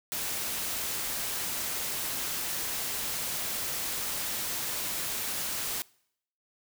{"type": "noise", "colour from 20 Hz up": "white", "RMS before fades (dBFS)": -33, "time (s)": [0.12, 5.82], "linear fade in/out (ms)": 0, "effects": ["noise-tail reverb RT60 0.7 s tail -24 dB re dry"]}